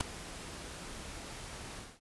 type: noise with ADSR envelope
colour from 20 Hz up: pink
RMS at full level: -27 dBFS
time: 0-2 s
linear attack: 9 ms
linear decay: 4 ms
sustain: -18 dB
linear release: 230 ms
effects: resampled to 24000 Hz